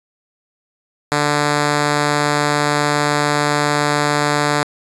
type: tone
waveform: 5% pulse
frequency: 147.1 Hz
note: D3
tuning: 3 cents sharp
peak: -3 dBFS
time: 1.12-4.63 s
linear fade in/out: 0 ms
effects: resampled to 22050 Hz